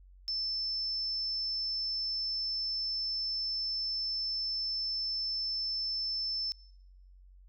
sine tone, 5290 Hz, E8, 5 cents sharp, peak -31 dBFS, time 0.28-6.52 s, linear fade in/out 0 ms, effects noise-tail reverb RT60 1.0 s tail -25 dB re dry + added 46 Hz sine -53 dBFS peak until 7.48 s

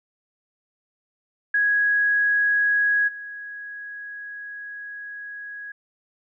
sine tone with level steps, 1661.2 Hz, G#6, in tune, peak -17 / -33 dBFS, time 1.54-5.72 s, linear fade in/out 5 ms, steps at 3.07 s, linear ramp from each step 20 ms, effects none

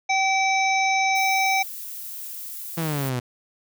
harmonic tone, 769 Hz, G5, 33 cents flat, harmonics 1 / 3 / 5 / 7 / 8, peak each -21 / -22 / -33 / -35 / -32 dBFS, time 0.09-1.63 s, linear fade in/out 10 ms
violet noise, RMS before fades -35 dBFS, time 1.15-3.1 s, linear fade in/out 10 ms
sawtooth exponential sweep, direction down, 168.9 to 120.9 Hz, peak -20 dBFS, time 2.77-3.2 s, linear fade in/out 10 ms
effects none

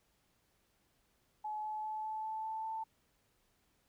sine tone with pitch steps, 853 / 858.4 / 863.9 / 869.4 / 875 / 880.5 / 886.1 Hz, G#5 / A5 / A5 / A5 / A5 / A5 / A5, +46 / -43 / -32 / -21 / -10 / +1 / +12 cents, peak -37 dBFS, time 1.44-2.84 s, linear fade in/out 10 ms, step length 200 ms, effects pink hiss -75 dBFS RMS until 3.88 s

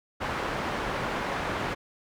white low-pass noise, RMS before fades -31 dBFS, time 0.2-1.75 s, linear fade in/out 20 ms, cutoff 1400 Hz, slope 12 dB/octave, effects none

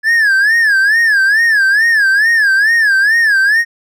triangle tone with vibrato, 1700 Hz, G#6, 40 cents sharp, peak -6 dBFS, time 0.03-3.65 s, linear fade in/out 50 ms, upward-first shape sine, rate 2.3 Hz, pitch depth 160 cents each way, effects none

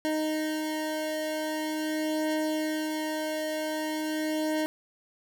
25% pulse beating tone pair, 310 / 310.44 Hz, D#4 / D#4, -6 / -4 cents, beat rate 0.44 Hz, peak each -25 / -33 dBFS, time 0.05-4.66 s, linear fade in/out 0 ms, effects 9-bit

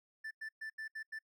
triangle tone bursts at uneven times, 1764 Hz, A6, 4 cents sharp, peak -39 dBFS, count 6, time 0.24-0.31 / 0.41-0.49 / 0.61-0.7 / 0.78-0.88 / 0.95-1.03 / 1.12-1.19 s, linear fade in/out 10 ms, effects noise-tail reverb RT60 0.1 s tail -26 dB re dry

